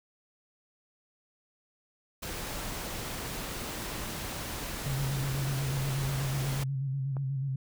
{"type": "noise", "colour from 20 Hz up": "pink", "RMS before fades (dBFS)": -37, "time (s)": [2.22, 6.64], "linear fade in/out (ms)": 10}
{"type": "tone with vibrato", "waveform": "sine", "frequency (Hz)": 135.5, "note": "C#3", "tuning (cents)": -39, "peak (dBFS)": -29, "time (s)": [4.86, 7.56], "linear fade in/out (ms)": 5, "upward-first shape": "square", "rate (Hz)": 8.2, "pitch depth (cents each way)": 43}
{"type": "click train", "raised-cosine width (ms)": 1, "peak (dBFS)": -28, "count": 4, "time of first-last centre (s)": [5.07, 7.168], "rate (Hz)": 1.43}
{"effects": []}